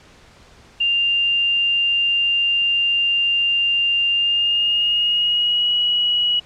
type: tone with pitch glide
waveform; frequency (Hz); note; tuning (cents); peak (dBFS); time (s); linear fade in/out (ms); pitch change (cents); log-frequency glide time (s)
sine; 2794 to 2916; F7 to F#7; 0 to -26; -15; 0.8-6.4; 10; +74; 4.1-5.71
effects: pink hiss -48 dBFS RMS until 6.45 s + low-pass 6000 Hz 12 dB/octave